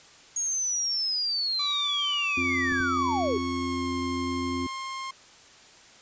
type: linear sweep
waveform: sine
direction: down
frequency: 6640 to 360.1 Hz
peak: -25 dBFS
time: 0.36-3.38 s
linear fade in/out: 5 ms
type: tone with pitch glide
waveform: sawtooth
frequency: 1160 to 1063.7 Hz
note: D6 to C6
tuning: -22 to +28 cents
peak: -29 dBFS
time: 1.59-5.11 s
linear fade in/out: 5 ms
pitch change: -150 cents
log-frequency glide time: 2.66-3.92 s
type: harmonic tone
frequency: 87.8 Hz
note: F2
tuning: 10 cents sharp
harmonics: 1 / 3 / 4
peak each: -37 / -29 / -35 dBFS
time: 2.37-4.67 s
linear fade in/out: 5 ms
type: clicks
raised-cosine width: 3 ms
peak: -26 dBFS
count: 2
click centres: 2.72 / 2.805 s
effects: white hiss -52 dBFS RMS until 6.01 s + resampled to 16000 Hz